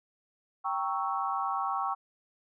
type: chord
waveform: sine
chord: G diminished seventh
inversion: none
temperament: equal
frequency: 784 / 932.3 / 1108.7 / 1318.5 Hz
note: G5 / Bb5 / Db6 / Fb6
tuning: 0 / 0 / 0 / 0 cents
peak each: -33 / -37 / -32 / -36 dBFS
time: 0.64-1.95 s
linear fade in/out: 20 ms
effects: none